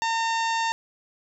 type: harmonic tone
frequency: 910 Hz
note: A#5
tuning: 42 cents flat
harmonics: 1 / 2 / 3 / 4 / 5 / 6 / 7 / 8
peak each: -24 / -30 / -34 / -36 / -38 / -40 / -41 / -42 dBFS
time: 0.02-0.72 s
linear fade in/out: 0 ms
effects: none

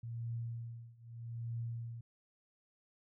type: tone with tremolo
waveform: sine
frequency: 116.54 Hz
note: A#2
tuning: in tune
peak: -36 dBFS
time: 0.03-2.01 s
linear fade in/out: 5 ms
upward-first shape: triangle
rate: 0.8 Hz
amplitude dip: 95%
effects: none

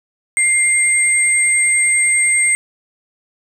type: tone pair together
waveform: sine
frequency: 2100 / 8405 Hz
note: C7 / C9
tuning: +6 / +7 cents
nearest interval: 2 octaves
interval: 2401 cents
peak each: -14 dBFS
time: 0.37-2.55 s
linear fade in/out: 0 ms
effects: 7-bit

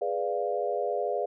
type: chord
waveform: sine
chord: G# diminished seventh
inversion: none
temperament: equal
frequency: 415.3 / 493.9 / 587.3 / 698.5 Hz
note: G#4 / B4 / D5 / F5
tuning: 0 / 0 / 0 / 0 cents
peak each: -32 dBFS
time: 0.01-1.26 s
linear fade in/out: 10 ms
effects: none

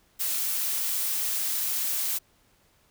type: noise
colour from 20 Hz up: blue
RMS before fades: -28 dBFS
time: 0.19-2.19 s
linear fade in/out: 20 ms
effects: pink hiss -64 dBFS RMS until 2.9 s

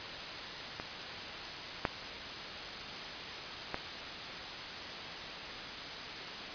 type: clicks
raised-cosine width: 0.5 ms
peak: -23 / -13 / -18 dBFS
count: 3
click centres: 0.799 / 1.852 / 3.744 s
effects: white hiss -41 dBFS RMS until 6.54 s + resampled to 11025 Hz

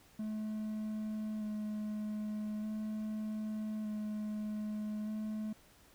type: tone with vibrato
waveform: triangle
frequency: 213.7 Hz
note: G#3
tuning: 50 cents sharp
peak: -34 dBFS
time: 0.19-5.53 s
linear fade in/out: 5 ms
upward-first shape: square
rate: 0.41 Hz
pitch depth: 12 cents each way
effects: pink hiss -63 dBFS RMS until 5.94 s

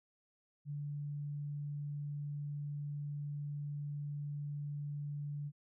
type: tone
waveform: sine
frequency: 145.5 Hz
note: D3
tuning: 16 cents flat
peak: -38 dBFS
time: 0.65-5.52 s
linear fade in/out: 50 ms
effects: none

